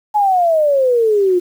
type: exponential sweep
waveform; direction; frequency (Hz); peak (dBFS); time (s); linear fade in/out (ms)
sine; down; 856 to 349.2; -10; 0.14-1.4; 20
effects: 7-bit